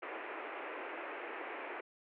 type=band-pass noise; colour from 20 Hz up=pink; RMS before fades=-44 dBFS; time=0.02-1.81 s; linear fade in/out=10 ms; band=320 to 2600 Hz; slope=48 dB/octave; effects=none